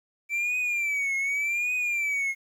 triangle tone with vibrato, 2326 Hz, D7, 17 cents flat, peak -23 dBFS, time 0.29-2.35 s, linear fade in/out 50 ms, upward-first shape triangle, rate 0.86 Hz, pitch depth 130 cents each way, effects 10-bit

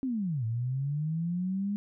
sine linear two-way sweep, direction down then up, 272.8 to 110 to 206.6 Hz, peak -28 dBFS, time 0.03-1.76 s, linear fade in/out 0 ms, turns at 0.45 s, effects none

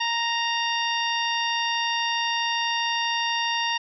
harmonic tone with a mistuned harmonic, 932.3 Hz, A#5, in tune, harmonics 1 / 2 / 3 / 4 / 5 / 6, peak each -27 / -29 / -28 / -32 / -36 / -36 dBFS, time 0-3.78 s, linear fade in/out 10 ms, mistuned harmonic 4, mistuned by -40 cents, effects none

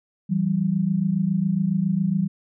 sine tone pair together, 165.74 / 193 Hz, E3 / G3, +10 / -27 cents, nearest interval minor third, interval 263 cents, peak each -23 / -21 dBFS, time 0.29-2.28 s, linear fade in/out 20 ms, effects none

